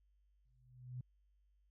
sine tone with exponential growth, 125.5 Hz, B2, 28 cents sharp, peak -40 dBFS, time 0.45-1.01 s, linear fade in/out 5 ms, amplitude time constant 120 ms, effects added 50 Hz sine -70 dBFS peak until 1.7 s

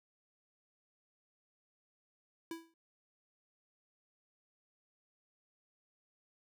square tone with exponential decay, 329.9 Hz, E4, 1 cent sharp, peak -38 dBFS, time 2.51-2.74 s, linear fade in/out 2 ms, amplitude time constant 49 ms, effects none

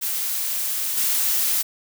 blue noise with level steps, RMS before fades -25 / -21 dBFS, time 0.01-1.63 s, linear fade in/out 20 ms, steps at 0.97 s, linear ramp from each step 5 ms, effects none

